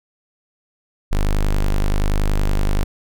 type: tone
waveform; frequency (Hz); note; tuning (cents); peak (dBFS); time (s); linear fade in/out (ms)
square; 25.29; G#0; -45; -15; 1.11-2.84; 10
effects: none